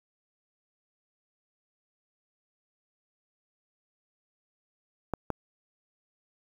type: clicks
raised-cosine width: 1 ms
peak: -15 dBFS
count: 2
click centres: 5.137 / 5.303 s
effects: 8-bit